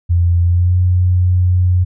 sine tone with pitch glide, 86.5 to 90.38 Hz, F2 to F#2, -16 to -40 cents, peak -9 dBFS, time 0.09-1.85 s, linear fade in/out 20 ms, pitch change +76 cents, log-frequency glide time 0.43-0.78 s, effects none

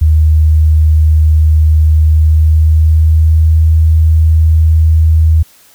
sine tone with pitch glide, 77.78 to 79.6 Hz, D#2 to D#2, 0 to +40 cents, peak -4 dBFS, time 0.01-5.43 s, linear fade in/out 10 ms, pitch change +40 cents, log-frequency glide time 1.99-3.65 s, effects white hiss -44 dBFS RMS until 5.74 s

